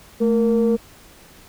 sine tone pair together, 220 / 466.2 Hz, A3 / A#4, 0 / 0 cents, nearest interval octave + minor second, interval 1300 cents, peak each -16 dBFS, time 0.2-0.77 s, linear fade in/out 20 ms, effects tanh soft clip ceiling -10 dBFS + pink hiss -47 dBFS RMS until 1.48 s

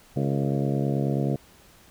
harmonic tone with a mistuned harmonic, 69.3 Hz, C#2, in tune, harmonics 2 / 3 / 4 / 5 / 6 / 7 / 8 / 9 / 10, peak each -25 / -29 / -31 / -33 / -35 / -36 / -37 / -38 / -39 dBFS, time 0.16-1.36 s, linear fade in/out 5 ms, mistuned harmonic 7, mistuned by -51 cents, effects pink hiss -54 dBFS RMS until 1.9 s

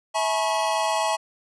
square tone cluster, 651 / 850 / 958 / 1093 Hz, E5 / G#5 / A#5 / C#6, -22 / +40 / +47 / -25 cents, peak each -27 / -26 / -30 / -30 dBFS, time 0.14-1.17 s, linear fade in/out 20 ms, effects resampled to 24000 Hz

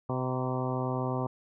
harmonic tone with a mistuned harmonic, 128 Hz, C3, 38 cents flat, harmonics 1 / 2 / 3 / 4 / 5 / 6 / 7 / 8 / 9, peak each -32 / -35 / -37 / -38 / -39 / -40 / -40 / -41 / -42 dBFS, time 0.09-1.27 s, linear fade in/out 5 ms, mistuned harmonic 7, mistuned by +51 cents, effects none

